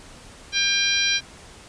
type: harmonic tone with a mistuned harmonic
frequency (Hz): 798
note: G5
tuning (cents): +31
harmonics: 2 / 3 / 4 / 5 / 6 / 7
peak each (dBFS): -27 / -24 / -26 / -24 / -30 / -27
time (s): 0.52-1.21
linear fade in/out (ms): 50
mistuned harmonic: 7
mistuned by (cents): +19
effects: pink hiss -45 dBFS RMS until 1.68 s + resampled to 22050 Hz